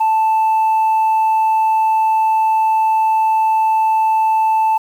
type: tone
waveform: sine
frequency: 880 Hz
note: A5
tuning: in tune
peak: -9 dBFS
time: 0-4.78 s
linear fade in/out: 10 ms
effects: tanh soft clip ceiling -10 dBFS + 7-bit